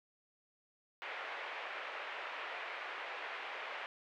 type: band-pass noise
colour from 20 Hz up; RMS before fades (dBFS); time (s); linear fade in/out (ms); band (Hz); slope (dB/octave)
white; -44; 1.02-3.86; 0; 480 to 2500; 24
effects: none